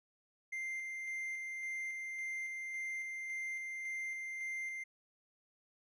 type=tone with tremolo; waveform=triangle; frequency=2093 Hz; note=C7; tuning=in tune; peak=-36 dBFS; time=0.52-4.84 s; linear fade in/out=10 ms; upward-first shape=square; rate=1.8 Hz; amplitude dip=25%; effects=resampled to 32000 Hz